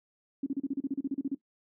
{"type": "tone bursts", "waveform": "sine", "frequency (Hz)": 275.8, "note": "C#4", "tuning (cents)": -9, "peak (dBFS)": -27, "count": 14, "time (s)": [0.43, 1.348], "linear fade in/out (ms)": 5, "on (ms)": 34, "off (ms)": 34, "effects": ["noise-tail reverb RT60 0.1 s tail -17 dB re dry"]}